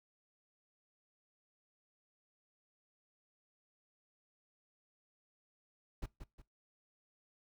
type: noise with echo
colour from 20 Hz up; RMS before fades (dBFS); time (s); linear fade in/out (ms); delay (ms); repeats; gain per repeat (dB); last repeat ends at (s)
brown; -40; 6.02-6.06; 5; 180; 2; -8; 6.42
effects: noise-tail reverb RT60 0.2 s tail -21 dB re dry